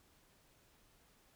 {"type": "silence", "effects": ["pink hiss -69 dBFS RMS until 1.35 s"]}